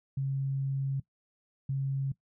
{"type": "tone pair in turn", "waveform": "sine", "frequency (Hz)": [136.2, 136.2], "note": ["C#3", "C#3"], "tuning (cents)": [-30, -30], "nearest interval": "unison", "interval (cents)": 0, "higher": "neither", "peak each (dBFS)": -28, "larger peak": "neither", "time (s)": [[0.17, 1], [1.69, 2.12]], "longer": "first", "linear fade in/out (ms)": 5, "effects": ["noise-tail reverb RT60 0.1 s tail -19 dB re dry"]}